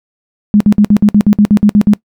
sine tone bursts, 207.7 Hz, G#3, in tune, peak -3 dBFS, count 12, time 0.54-1.935 s, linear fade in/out 0 ms, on 64 ms, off 57 ms, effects noise-tail reverb RT60 0.1 s tail -21 dB re dry

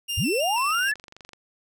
sawtooth tone with vibrato, 2746 Hz, F7, 30 cents flat, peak -23 dBFS, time 0.08-0.92 s, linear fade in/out 20 ms, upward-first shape square, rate 3.1 Hz, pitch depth 36 cents each way
sine linear sweep, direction up, 61.6 to 1760 Hz, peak -22 dBFS, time 0.17-0.94 s, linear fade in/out 10 ms
click train, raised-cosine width 0.2 ms, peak -27 dBFS, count 19, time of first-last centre 0.58-1.333 s, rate 23.9 Hz
effects none

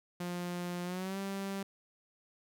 sawtooth tone with pitch glide, 176.5 to 195.84 Hz, F3 to G3, +19 to -1 cents, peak -32 dBFS, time 0.2-1.63 s, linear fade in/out 5 ms, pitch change +180 cents, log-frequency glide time 0.84-1.18 s, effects none

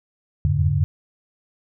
sine tone cluster, 82.8 / 88 / 101.4 / 143.4 Hz, E2 / F2 / G#2 / D3, +8 / +14 / -41 / -41 cents, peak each -23 / -24 / -22 / -20 dBFS, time 0.45-0.84 s, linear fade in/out 0 ms, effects none

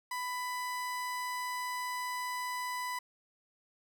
30% pulse tone, 995 Hz, B5, 13 cents sharp, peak -32 dBFS, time 0.11-2.99 s, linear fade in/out 5 ms, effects none

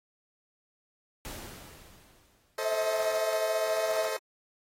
pink noise with exponential decay, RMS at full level -40 dBFS, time 1.25-2.91 s, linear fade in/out 0 ms, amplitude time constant 360 ms
sawtooth chord, A diminished, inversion none, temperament just, 440 / 528 / 633.6 Hz, A4 / C5 / Eb5, 0 / +16 / +31 cents, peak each -31 dBFS, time 2.58-4.17 s, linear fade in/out 5 ms
sine tone with vibrato, 648 Hz, E5, 30 cents flat, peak -28 dBFS, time 2.61-4.09 s, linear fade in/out 50 ms, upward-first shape sine, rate 3.5 Hz, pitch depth 10 cents each way
effects AAC 48 kbps

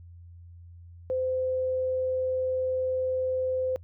sine tone, 515 Hz, C5, 28 cents flat, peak -25 dBFS, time 1.1-3.76 s, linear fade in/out 0 ms, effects noise-tail reverb RT60 0.1 s tail -26 dB re dry + added 86 Hz sine -45 dBFS peak until 3.83 s

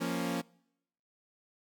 sawtooth chord, Bb minor, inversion second, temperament equal, 174.61 / 233.1 / 277.2 Hz, F3 / Bb3 / Db4, 0 / 0 / 0 cents, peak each -32 dBFS, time 0-0.42 s, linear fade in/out 20 ms, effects noise-tail reverb RT60 0.8 s tail -25 dB re dry

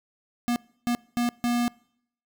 square tone bursts at uneven times, 240 Hz, B3, 49 cents flat, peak -23 dBFS, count 4, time 0.48-0.56 / 0.87-0.95 / 1.17-1.29 / 1.44-1.68 s, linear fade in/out 0 ms, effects noise-tail reverb RT60 0.7 s tail -25 dB re dry

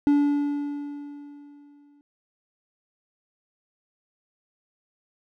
triangle tone with exponential decay, 288.4 Hz, D4, 31 cents flat, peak -13 dBFS, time 0.07-2.01 s, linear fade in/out 0 ms, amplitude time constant 420 ms, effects none

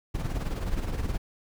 brown noise with tremolo, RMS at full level -27 dBFS, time 0.14-1.18 s, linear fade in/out 10 ms, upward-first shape sine, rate 19 Hz, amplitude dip 60%, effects none

